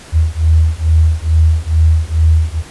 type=beating tone pair; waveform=sine; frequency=78.7 / 81 Hz; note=D#2 / E2; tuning=+20 / -30 cents; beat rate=2.3 Hz; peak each=-11 dBFS; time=0.12-2.63 s; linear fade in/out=50 ms; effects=pink hiss -36 dBFS RMS until 2.7 s + resampled to 24000 Hz